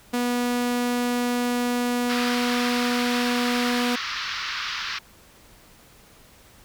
sawtooth tone, 243.7 Hz, B3, 23 cents flat, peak -18 dBFS, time 0.13-3.96 s, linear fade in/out 10 ms
pink band-pass noise, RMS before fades -30 dBFS, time 2.09-4.99 s, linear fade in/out 10 ms, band 1100 to 5400 Hz, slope 48 dB/octave
effects pink hiss -52 dBFS RMS until 6.64 s

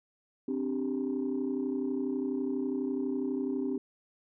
sine chord, C suspended second, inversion none, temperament equal, 261.6 / 293.7 / 392 Hz, C4 / D4 / G4, 0 / 0 / 0 cents, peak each -31 / -34 / -34 dBFS, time 0.48-3.78 s, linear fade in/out 5 ms, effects tanh soft clip ceiling -23 dBFS

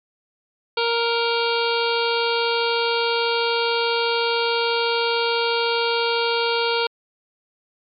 harmonic tone with a mistuned harmonic, 466.2 Hz, A#4, in tune, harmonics 1 / 2 / 3 / 5 / 6 / 7 / 8 / 9 / 10, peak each -22 / -25 / -27 / -29 / -30 / -30 / -31 / -32 / -32 dBFS, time 0.77-6.87 s, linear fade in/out 5 ms, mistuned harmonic 10, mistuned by -35 cents, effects MP3 96 kbps

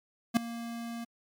square tone with ADSR envelope, 233.1 Hz, A#3, in tune, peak -19 dBFS, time 0.34-1.05 s, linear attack 28 ms, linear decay 4 ms, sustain -18 dB, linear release 15 ms, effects MP3 96 kbps

